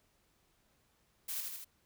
blue noise with echo, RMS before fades -39 dBFS, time 1.28-1.41 s, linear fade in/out 10 ms, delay 79 ms, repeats 3, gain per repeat -3 dB, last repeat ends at 1.647 s, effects pink hiss -73 dBFS RMS until 1.85 s

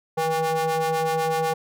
square ring-modulated tone, 162 Hz, E3, 30 cents flat, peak -19 dBFS, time 0.17-1.54 s, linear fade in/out 10 ms, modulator 644 Hz, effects none

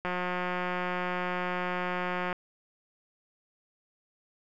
click train, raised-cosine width 0.5 ms, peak -17 dBFS, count 411, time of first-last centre 0.05-2.328 s, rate 180 Hz, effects none

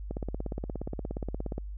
click train, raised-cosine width 2 ms, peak -21 dBFS, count 26, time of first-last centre 0.11-1.581 s, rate 17 Hz, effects added 50 Hz sine -36 dBFS peak until 1.77 s

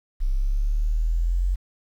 sine exponential sweep, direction up, 32 to 46.09 Hz, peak -19 dBFS, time 0.2-1.56 s, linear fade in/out 20 ms, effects 9-bit

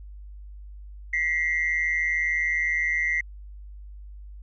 sine tone pair together, 1933.4 / 2093 Hz, B6 / C7, -37 / 0 cents, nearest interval minor second, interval 137 cents, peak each -24 dBFS, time 1.13-3.21 s, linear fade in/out 5 ms, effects tanh soft clip ceiling -16 dBFS + added 50 Hz sine -39 dBFS peak until 4.42 s

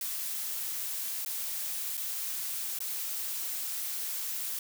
blue noise with dropouts, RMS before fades -35 dBFS, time 0.01-4.59 s, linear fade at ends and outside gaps 2 ms, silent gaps 1.249-1.26 / 1.971-1.975 / 2.789-2.804 s, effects none

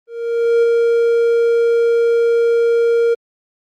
triangle tone with ADSR envelope, 466.2 Hz, A#4, in tune, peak -7 dBFS, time 0.07-3.15 s, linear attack 560 ms, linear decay 13 ms, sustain -2 dB, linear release 18 ms, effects Opus 32 kbps

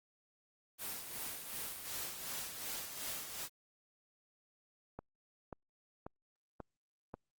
white noise with tremolo, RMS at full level -41 dBFS, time 0.78-3.49 s, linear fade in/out 50 ms, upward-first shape sine, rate 2.7 Hz, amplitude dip 50%
click train, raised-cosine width 1 ms, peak -30 dBFS, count 5, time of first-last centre 4.99-7.141 s, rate 1.86 Hz
effects Opus 24 kbps

